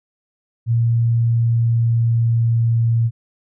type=tone with pitch glide; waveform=sine; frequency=116.54 to 115.53 Hz; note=A#2 to A#2; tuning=0 to -15 cents; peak=-13 dBFS; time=0.66-3.11 s; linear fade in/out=50 ms; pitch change=-15 cents; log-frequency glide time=1.14-2.86 s; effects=none